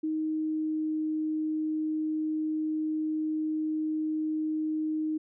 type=tone with pitch glide; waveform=sine; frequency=312.8 to 311 Hz; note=D#4 to D#4; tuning=+9 to -1 cents; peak=-27 dBFS; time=0.03-5.18 s; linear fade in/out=10 ms; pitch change=-10 cents; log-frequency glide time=0.16-1 s; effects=none